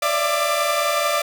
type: tone cluster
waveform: sawtooth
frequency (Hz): 565 / 590 / 670 / 1191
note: C#5 / D5 / E5 / D6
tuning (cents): +33 / +8 / +28 / +24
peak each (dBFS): -28 / -19 / -20 / -19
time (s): 0.02-1.22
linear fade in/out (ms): 5
effects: none